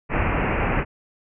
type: low-pass noise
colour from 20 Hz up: pink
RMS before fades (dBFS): -22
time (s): 0.09-0.85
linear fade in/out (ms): 50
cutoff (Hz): 2700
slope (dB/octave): 96
effects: none